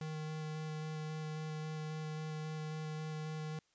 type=tone with vibrato; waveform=square; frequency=155.4 Hz; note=D#3; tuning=2 cents flat; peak=-40 dBFS; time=0.01-3.59 s; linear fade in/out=2 ms; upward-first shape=square; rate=3.7 Hz; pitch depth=8 cents each way; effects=white hiss -75 dBFS RMS until 3.74 s + resampled to 16000 Hz